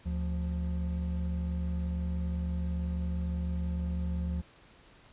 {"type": "tone pair together", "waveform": "triangle", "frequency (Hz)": [74.08, 176.2], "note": ["D2", "F3"], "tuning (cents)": [16, 16], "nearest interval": "octave + minor third", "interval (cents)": 1500, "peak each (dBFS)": [-29, -33], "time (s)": [0.05, 4.42], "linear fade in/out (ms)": 20, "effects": ["pink hiss -58 dBFS RMS until 5.12 s", "resampled to 8000 Hz"]}